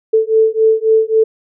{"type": "beating tone pair", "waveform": "sine", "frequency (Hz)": [440, 443.7], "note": ["A4", "A4"], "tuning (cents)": [0, 14], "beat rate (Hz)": 3.7, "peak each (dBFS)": -12, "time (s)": [0.13, 1.24], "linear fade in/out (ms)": 10, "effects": []}